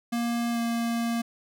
square tone with pitch glide, 235.5 to 232.9 Hz, A#3 to A#3, +18 to -1 cents, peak -26 dBFS, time 0.12-1.22 s, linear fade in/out 10 ms, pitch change -19 cents, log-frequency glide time 0.52-0.59 s, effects none

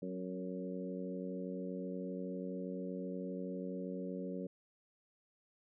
harmonic tone with a mistuned harmonic, 92.5 Hz, F#2, in tune, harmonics 2 / 3 / 4 / 5 / 6, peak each -42 / -45 / -48 / -46 / -48 dBFS, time 0.02-4.47 s, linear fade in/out 5 ms, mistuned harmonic 3, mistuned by -26 cents, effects none

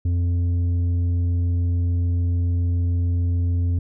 sine tone with tanh clipping, 87.31 Hz, F2, in tune, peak -19 dBFS, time 0.05-3.79 s, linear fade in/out 5 ms, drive 6 dB, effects none

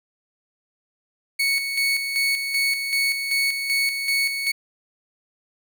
30% pulse tone with tremolo, 2217 Hz, C#7, in tune, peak -16 dBFS, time 1.39-4.52 s, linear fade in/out 10 ms, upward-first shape square, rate 2.6 Hz, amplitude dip 50%, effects none

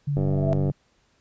sine tone with vibrato, 143 Hz, D3, 46 cents flat, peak -22 dBFS, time 0.07-0.72 s, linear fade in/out 10 ms, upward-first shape square, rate 9.3 Hz, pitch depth 10 cents each way
sine tone with exponential growth, 655 Hz, E5, 11 cents flat, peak -20 dBFS, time 0.16-0.53 s, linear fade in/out 0 ms, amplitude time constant 79 ms
click train, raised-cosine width 2 ms, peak -15 dBFS, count 52, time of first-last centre 0.17-0.699 s, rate 96.4 Hz
effects pink hiss -65 dBFS RMS until 1.2 s + resampled to 16000 Hz

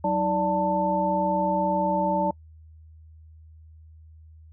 sine tone cluster, 187.4 / 315.2 / 583 / 889 Hz, F#3 / D#4 / D5 / A5, +22 / +23 / -13 / +18 cents, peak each -28 / -31 / -26 / -24 dBFS, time 0.04-2.31 s, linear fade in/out 5 ms, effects noise-tail reverb RT60 0.1 s tail -25 dB re dry + added 79 Hz sine -46 dBFS peak until 4.52 s

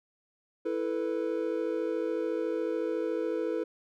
triangle chord, E suspended fourth, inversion none, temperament equal, 329.6 / 440 / 493.9 Hz, E4 / A4 / B4, 0 / 0 / 0 cents, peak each -31 dBFS, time 0.65-3.64 s, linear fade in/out 10 ms, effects none

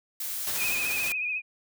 blue noise, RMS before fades -33 dBFS, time 0.2-0.75 s, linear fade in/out 5 ms
white noise with tremolo, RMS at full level -31 dBFS, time 0.47-1.12 s, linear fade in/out 0 ms, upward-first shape triangle, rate 14 Hz, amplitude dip 35%
sine tone with vibrato, 2489 Hz, D#7, in tune, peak -27 dBFS, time 0.57-1.42 s, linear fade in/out 50 ms, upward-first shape triangle, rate 14 Hz, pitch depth 66 cents each way
effects none

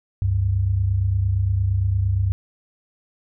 sine tone pair together, 69.3 / 98 Hz, C#2 / G2, 0 / 0 cents, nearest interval tritone, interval 600 cents, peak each -24 / -18 dBFS, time 0.22-2.32 s, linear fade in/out 0 ms, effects none

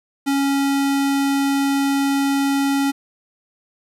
square tone, 277.2 Hz, C#4, in tune, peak -17 dBFS, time 0.26-2.92 s, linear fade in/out 20 ms, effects resampled to 32000 Hz + 8-bit

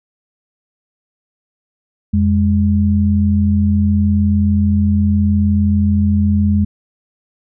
sine tone pair together, 86.81 / 206 Hz, F2 / G#3, -10 / -14 cents, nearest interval octave + minor third, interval 1496 cents, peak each -13 dBFS, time 2.13-6.65 s, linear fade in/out 10 ms, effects none

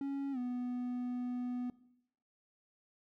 triangle tone with pitch glide, 277.2 to 247 Hz, C#4 to B3, 0 to 0 cents, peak -33 dBFS, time 0.01-1.7 s, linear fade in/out 2 ms, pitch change -200 cents, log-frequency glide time 0.32-0.38 s, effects noise-tail reverb RT60 0.8 s tail -19 dB re dry

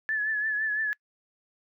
sine tone with vibrato, 1725 Hz, A6, 35 cents flat, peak -25 dBFS, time 0.09-0.93 s, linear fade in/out 0 ms, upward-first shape triangle, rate 5.9 Hz, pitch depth 56 cents each way, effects noise-tail reverb RT60 0.1 s tail -26 dB re dry

